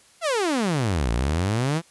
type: exponential two-way sweep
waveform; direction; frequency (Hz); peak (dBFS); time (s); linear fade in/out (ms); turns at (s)
sawtooth; down then up; 707 to 54.9 to 173.3; -17; 0.21-1.82; 50; 1.11
effects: white hiss -55 dBFS RMS until 1.9 s + resampled to 24000 Hz